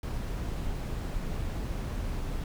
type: noise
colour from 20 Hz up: brown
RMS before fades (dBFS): -33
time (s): 0.03-2.44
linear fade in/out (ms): 2
effects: none